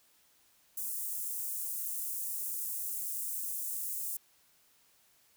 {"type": "high-pass noise", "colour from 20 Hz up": "white", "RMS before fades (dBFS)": -37, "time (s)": [0.77, 4.17], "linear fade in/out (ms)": 5, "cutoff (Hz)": 8000, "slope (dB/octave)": 24, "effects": ["white hiss -67 dBFS RMS until 5.36 s"]}